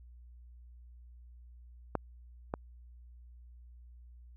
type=clicks; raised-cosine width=1 ms; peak=-16 / -19 dBFS; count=2; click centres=1.953 / 2.539 s; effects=added 60 Hz sine -51 dBFS peak until 4.36 s